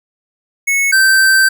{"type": "tone pair in turn", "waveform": "square", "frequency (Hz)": [2200, 1555.6], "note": ["C#7", "G6"], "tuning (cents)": [-14, -14], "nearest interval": "tritone", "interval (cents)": 600, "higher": "first", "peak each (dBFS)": [-12, -8], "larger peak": "second", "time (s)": [[0.67, 0.92], [0.92, 1.49]], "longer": "second", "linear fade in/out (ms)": 10, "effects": []}